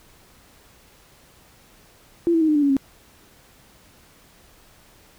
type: tone with pitch steps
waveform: sine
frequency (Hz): 340 / 327.5 / 315.4 / 303.8 / 292.6 / 281.8 / 271.4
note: F4 / E4 / D#4 / D#4 / D4 / C#4 / C#4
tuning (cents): -46 / -11 / +24 / -41 / -6 / +29 / -36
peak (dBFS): -15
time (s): 2.27-2.767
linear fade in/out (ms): 0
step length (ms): 71
effects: pink hiss -53 dBFS RMS until 5.18 s